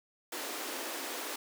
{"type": "high-pass noise", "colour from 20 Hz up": "pink", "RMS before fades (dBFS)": -39, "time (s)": [0.32, 1.36], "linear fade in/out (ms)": 5, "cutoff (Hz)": 270, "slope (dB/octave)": 48, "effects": []}